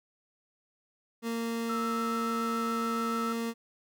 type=tone; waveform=30% pulse; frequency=230.4 Hz; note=A#3; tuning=20 cents flat; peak=-28 dBFS; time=1.22-3.54 s; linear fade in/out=50 ms
type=tone with vibrato; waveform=sine; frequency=1318.5 Hz; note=E6; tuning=in tune; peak=-32 dBFS; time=1.69-3.33 s; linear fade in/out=10 ms; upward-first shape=sine; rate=7 Hz; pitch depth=20 cents each way
effects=none